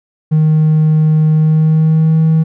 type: tone with pitch glide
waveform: triangle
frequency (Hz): 155.56 to 159.66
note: D#3 to D#3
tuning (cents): 0 to +45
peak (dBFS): -4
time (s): 0.31-2.44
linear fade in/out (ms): 20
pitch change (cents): +45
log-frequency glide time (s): 1.32-2.19
effects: tanh soft clip ceiling -2 dBFS